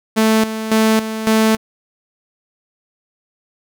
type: tone with tremolo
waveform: sawtooth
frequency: 220 Hz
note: A3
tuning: in tune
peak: -7 dBFS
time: 0.16-1.57 s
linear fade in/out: 20 ms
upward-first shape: square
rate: 1.8 Hz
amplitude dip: 70%
effects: none